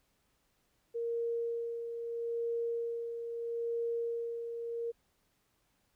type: tone with tremolo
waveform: sine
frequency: 466.2 Hz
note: A#4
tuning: in tune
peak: -31 dBFS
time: 0.94-4.92 s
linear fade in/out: 20 ms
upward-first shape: sine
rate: 0.77 Hz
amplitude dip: 50%
effects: pink hiss -75 dBFS RMS until 5.95 s